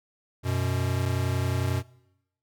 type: tone pair together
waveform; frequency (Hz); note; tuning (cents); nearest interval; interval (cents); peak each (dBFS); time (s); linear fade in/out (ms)
square; 92.5 / 123.6; F#2 / B2; 0 / +2; perfect fourth; 502; -28; 0.43-1.83; 50
effects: noise-tail reverb RT60 0.9 s tail -22 dB re dry